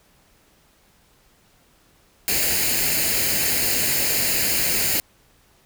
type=noise with comb filter; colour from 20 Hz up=white; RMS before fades=-21 dBFS; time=2.28-5 s; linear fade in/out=0 ms; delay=0.43 ms; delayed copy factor=+0.65; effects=pink hiss -58 dBFS RMS until 5.65 s